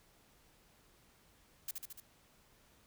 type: noise with echo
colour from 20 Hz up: blue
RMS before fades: -39 dBFS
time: 1.68-1.71 s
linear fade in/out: 5 ms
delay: 73 ms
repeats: 4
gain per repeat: -3 dB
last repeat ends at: 2.002 s
effects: pink hiss -67 dBFS RMS until 2.86 s